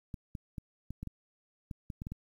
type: clicks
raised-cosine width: 5 ms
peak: -27 dBFS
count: 11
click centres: 0.142 / 0.352 / 0.582 / 0.906 / 1.03 / 1.073 / 1.712 / 1.902 / 2.019 / 2.069 / 2.12 s
effects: 10-bit